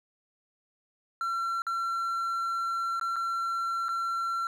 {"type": "tone with dropouts", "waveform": "triangle", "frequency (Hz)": 1358, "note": "F6", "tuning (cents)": -49, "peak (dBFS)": -26, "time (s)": [1.21, 4.47], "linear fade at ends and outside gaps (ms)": 1, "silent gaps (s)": [[1.62, 1.667], [2.997, 3.012], [3.159, 3.164], [3.884, 3.89]], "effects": []}